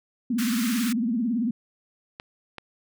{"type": "tone with vibrato", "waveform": "sine", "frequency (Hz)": 233.6, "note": "A#3", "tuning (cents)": 4, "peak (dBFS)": -22, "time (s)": [0.3, 1.51], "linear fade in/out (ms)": 5, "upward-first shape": "triangle", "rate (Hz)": 18, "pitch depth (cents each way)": 200}
{"type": "high-pass noise", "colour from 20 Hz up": "pink", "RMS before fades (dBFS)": -33, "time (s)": [0.38, 0.93], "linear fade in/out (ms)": 10, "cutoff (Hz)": 1200, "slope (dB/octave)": 48}
{"type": "clicks", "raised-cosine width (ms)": 0.3, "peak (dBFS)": -20, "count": 2, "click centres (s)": [2.199, 2.583]}
{"effects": []}